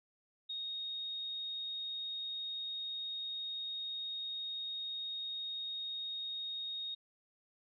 sine tone, 3729 Hz, A#7, in tune, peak -38 dBFS, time 0.49-6.95 s, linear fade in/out 10 ms, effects none

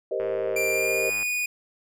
sine chord, C minor seventh, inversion second, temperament equal, 392 / 466.2 / 523.3 / 622.3 Hz, G4 / Bb4 / C5 / Eb5, 0 / 0 / 0 / 0 cents, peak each -30 dBFS, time 0.11-1.1 s, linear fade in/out 5 ms
click train, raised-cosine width 0.5 ms, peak -25 dBFS, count 110, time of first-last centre 0.2-1.228 s, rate 106 Hz
45% pulse tone with pitch glide, 2369 to 2464 Hz, D7 to D#7, +14 to -17 cents, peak -24 dBFS, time 0.56-1.46 s, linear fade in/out 5 ms, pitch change +69 cents, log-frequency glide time 0.7-1.13 s
effects none

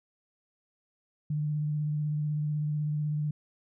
sine tone with vibrato, 150 Hz, D3, 37 cents sharp, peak -27 dBFS, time 1.3-3.31 s, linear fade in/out 5 ms, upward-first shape sine, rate 16 Hz, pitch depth 20 cents each way, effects none

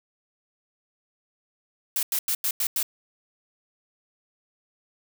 blue noise bursts, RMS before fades -25 dBFS, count 6, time 1.96-2.829 s, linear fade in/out 2 ms, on 69 ms, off 91 ms, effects none

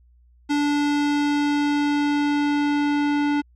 square tone with low-pass filter sweep, 291 Hz, D4, 16 cents flat, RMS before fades -21 dBFS, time 0.49-3.42 s, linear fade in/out 20 ms, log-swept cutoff 6100 to 2900 Hz, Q 0.77, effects added 60 Hz sine -52 dBFS peak until 3.55 s

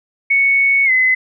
sine tone with pitch glide, 2217 to 2033 Hz, C#7 to B6, 0 to +50 cents, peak -10 dBFS, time 0.3-1.15 s, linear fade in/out 10 ms, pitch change -150 cents, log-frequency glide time 0.85-0.91 s, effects none

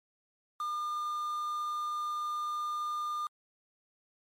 triangle tone with quantisation, 1207 Hz, D6, 47 cents sharp, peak -30 dBFS, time 0.6-3.27 s, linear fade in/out 2 ms, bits 8, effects low-pass 12000 Hz 12 dB/octave + MP3 64 kbps

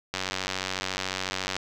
click train, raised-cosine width 0.2 ms, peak -11 dBFS, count 135, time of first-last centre 0.14-1.566 s, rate 94 Hz, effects none

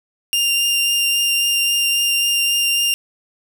sawtooth tone with vibrato, 2794 Hz, F7, in tune, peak -12 dBFS, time 0.33-2.94 s, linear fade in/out 0 ms, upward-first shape triangle, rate 3.7 Hz, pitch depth 10 cents each way, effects none

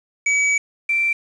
square / sine tone pair in turn, 2279 / 2346 Hz, C#7 / D7, +47 / -2 cents, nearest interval minor second, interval 51 cents, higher second, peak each -16 dBFS, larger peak neither, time 0.26-0.58 / 0.89-1.13 s, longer first, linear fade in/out 5 ms, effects resampled to 22050 Hz + 7-bit

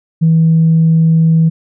sine tone, 162.3 Hz, E3, 27 cents flat, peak -5 dBFS, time 0.21-1.5 s, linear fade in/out 20 ms, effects tanh soft clip ceiling -2 dBFS

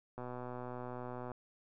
click train, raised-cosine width 1 ms, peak -30 dBFS, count 142, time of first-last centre 0.18-1.317 s, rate 124 Hz, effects none

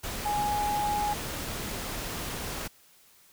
sine tone in noise, 830.6 Hz, G#5, in tune, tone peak -26 dBFS, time 0.25-1.14 s, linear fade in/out 10 ms, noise pink, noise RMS -35 dBFS, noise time 0.03-2.68 s, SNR +6 dB, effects white hiss -59 dBFS RMS until 3.32 s

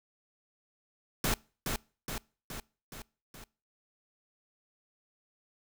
pink noise with echo, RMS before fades -29 dBFS, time 1.24-1.34 s, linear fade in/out 2 ms, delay 420 ms, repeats 5, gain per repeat -4 dB, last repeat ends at 3.44 s, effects noise-tail reverb RT60 0.4 s tail -25 dB re dry

